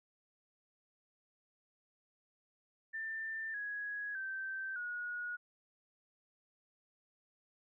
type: tone with pitch steps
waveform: sine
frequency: 1786 / 1666.4 / 1554.8 / 1450.7 Hz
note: A6 / G#6 / G6 / F#6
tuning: +25 / +5 / -15 / -35 cents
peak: -38 dBFS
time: 2.93-5.37 s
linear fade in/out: 20 ms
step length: 610 ms
effects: none